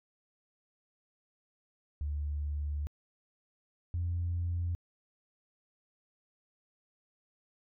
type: tone pair in turn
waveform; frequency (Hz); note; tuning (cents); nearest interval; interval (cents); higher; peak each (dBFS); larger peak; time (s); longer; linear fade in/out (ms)
sine; 73.42 / 86.46; D2 / F2; 0 / -17; minor third; 283; second; -31 / -29; second; 2.01-2.87 / 3.94-4.75; first; 0
effects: tanh soft clip ceiling -26 dBFS